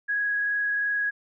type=tone with frequency modulation; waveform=sine; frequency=1661.2 Hz; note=G#6; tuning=in tune; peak=-23 dBFS; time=0.08-1.11 s; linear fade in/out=20 ms; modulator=22.9 Hz; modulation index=0.51; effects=none